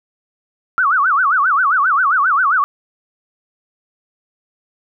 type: tone with vibrato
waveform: sine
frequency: 1300 Hz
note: E6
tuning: 24 cents flat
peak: -11 dBFS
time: 0.78-2.64 s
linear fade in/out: 0 ms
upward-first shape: sine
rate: 7.5 Hz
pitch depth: 290 cents each way
effects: none